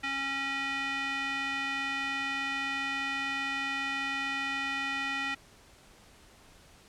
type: tone with band-pass filter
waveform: square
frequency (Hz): 273.5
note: C#4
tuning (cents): -23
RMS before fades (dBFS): -33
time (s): 0.03-5.35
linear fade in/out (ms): 10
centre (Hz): 2200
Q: 2.5
effects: pink hiss -57 dBFS RMS until 6.88 s + low-pass 10000 Hz 12 dB/octave